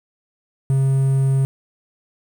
triangle tone, 134.9 Hz, C#3, 47 cents flat, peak -12 dBFS, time 0.7-1.45 s, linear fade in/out 0 ms, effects 7-bit

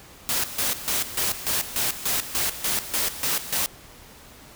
white noise with tremolo, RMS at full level -24 dBFS, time 0.29-3.66 s, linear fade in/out 0 ms, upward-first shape square, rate 3.4 Hz, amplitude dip 75%, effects pink hiss -47 dBFS RMS until 4.55 s

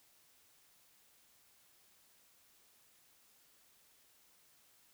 silence, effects white hiss -68 dBFS RMS until 4.93 s

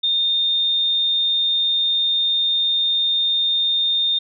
sine tone, 3643 Hz, A#7, 41 cents flat, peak -16 dBFS, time 0.03-4.19 s, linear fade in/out 10 ms, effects none

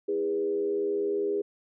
sine tone with frequency modulation, 406.3 Hz, G#4, 38 cents flat, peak -25 dBFS, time 0.08-1.42 s, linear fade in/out 10 ms, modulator 82.6 Hz, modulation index 0.66, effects none

